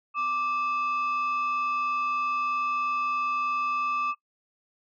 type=tone pair together; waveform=sine; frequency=1174.7 / 2601 Hz; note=D6 / E7; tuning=0 / -24 cents; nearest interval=octave + major second; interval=1376 cents; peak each=-24 / -32 dBFS; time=0.14-4.15 s; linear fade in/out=50 ms; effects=noise-tail reverb RT60 0.1 s tail -19 dB re dry + tanh soft clip ceiling -21 dBFS